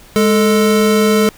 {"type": "tone pair together", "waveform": "square", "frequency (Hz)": [207.7, 440.1], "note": ["G#3", "A4"], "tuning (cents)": [0, 0], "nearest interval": "octave + minor second", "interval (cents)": 1300, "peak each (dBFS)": -13, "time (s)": [0.16, 1.29], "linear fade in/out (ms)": 0, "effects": ["pink hiss -42 dBFS RMS until 1.37 s"]}